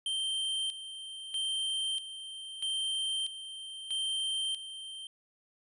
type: tone with tremolo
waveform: square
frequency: 3136 Hz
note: G7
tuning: in tune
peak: -31 dBFS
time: 0.06-5.07 s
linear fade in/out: 2 ms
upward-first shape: square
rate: 0.78 Hz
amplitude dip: 70%
effects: resampled to 24000 Hz